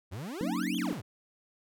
40% pulse exponential two-way sweep, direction up then down, 81.5 to 3520 to 81.5 Hz, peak -36 dBFS, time 0.11-1.02 s, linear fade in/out 20 ms, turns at 0.77 s
sine chord, D# minor seventh, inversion first, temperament equal, 185 / 233.1 / 277.2 / 311.1 Hz, F#3 / A#3 / C#4 / D#4, 0 / 0 / 0 / 0 cents, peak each -35 dBFS, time 0.41-0.93 s, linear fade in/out 0 ms
clicks, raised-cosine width 0.3 ms, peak -36 dBFS, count 11, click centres 0.561 / 0.6 / 0.631 / 0.668 / 0.746 / 0.785 / 0.819 / 0.856 / 0.901 / 0.942 / 0.978 s
effects none

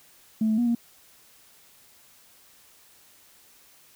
sine tone with pitch steps, 219.3 / 217.9 / 240.1 / 235 Hz, A3 / A3 / B3 / A#3, -6 / -17 / -49 / +14 cents, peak -19 dBFS, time 0.41-0.75 s, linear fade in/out 5 ms, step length 85 ms, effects tanh soft clip ceiling -16 dBFS + white hiss -56 dBFS RMS until 3.95 s

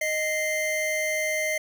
square tone pair together, 620.9 / 2086 Hz, D#5 / C7, -4 / -6 cents, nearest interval octave + major sixth, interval 2098 cents, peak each -29 / -27 dBFS, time 0.01-1.58 s, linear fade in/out 5 ms, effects none

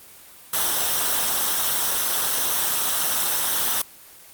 white noise with comb filter, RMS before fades -22 dBFS, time 0.53-3.82 s, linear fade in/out 5 ms, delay 0.43 ms, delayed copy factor -0.55, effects white hiss -46 dBFS RMS until 4.33 s + Opus 24 kbps

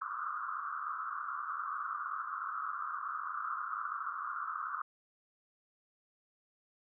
white band-pass noise, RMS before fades -39 dBFS, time 0.01-4.82 s, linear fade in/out 5 ms, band 1100 to 1400 Hz, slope 96 dB/octave, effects none

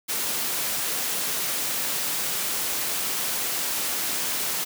white high-pass noise, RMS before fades -27 dBFS, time 0.08-4.65 s, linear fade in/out 20 ms, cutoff 140 Hz, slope 12 dB/octave, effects none

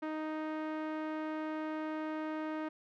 sawtooth tone with low-pass filter, 311.1 Hz, D#4, in tune, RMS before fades -38 dBFS, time 0.02-2.69 s, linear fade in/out 10 ms, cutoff 1700 Hz, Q 1, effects none

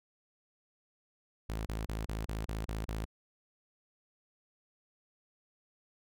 sawtooth tone bursts, 54.3 Hz, A1, 22 cents flat, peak -31 dBFS, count 8, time 1.49-3.053 s, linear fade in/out 5 ms, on 170 ms, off 29 ms, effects none

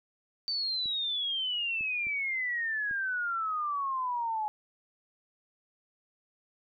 sine exponential sweep, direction down, 4605 to 841 Hz, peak -29 dBFS, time 0.48-4.48 s, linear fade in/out 0 ms
clicks, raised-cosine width 3 ms, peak -37 dBFS, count 4, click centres 0.858 / 1.809 / 2.069 / 2.911 s
effects none

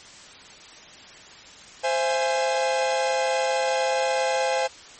45% pulse chord, C augmented, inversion none, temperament equal with one note detuned, 523.3 / 671.9 / 830.6 Hz, C5 / E5 / G#5, 0 / +33 / 0 cents, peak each -24 / -28 / -26 dBFS, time 1.83-4.68 s, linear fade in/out 20 ms, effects white hiss -45 dBFS RMS until 4.99 s + MP3 32 kbps

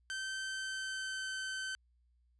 sawtooth tone with pitch glide, 1548 to 1536.4 Hz, G6 to G6, -22 to -35 cents, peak -34 dBFS, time 0.1-1.75 s, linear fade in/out 0 ms, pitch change -13 cents, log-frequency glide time 0.42-1.29 s, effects added 60 Hz sine -68 dBFS peak until 2.39 s + resampled to 22050 Hz

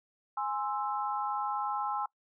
sine chord, Ab augmented, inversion none, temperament equal, 830.6 / 1046.5 / 1318.5 Hz, Ab5 / C6 / E6, 0 / 0 / 0 cents, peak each -33 / -36 / -36 dBFS, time 0.37-2.06 s, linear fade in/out 5 ms, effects noise-tail reverb RT60 0.1 s tail -22 dB re dry

